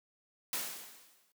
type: noise with exponential decay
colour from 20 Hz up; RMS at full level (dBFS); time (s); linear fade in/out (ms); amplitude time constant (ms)
white; -34; 0.53-1.32; 1; 170
effects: noise-tail reverb RT60 0.1 s tail -22 dB re dry + high-pass 200 Hz 12 dB/octave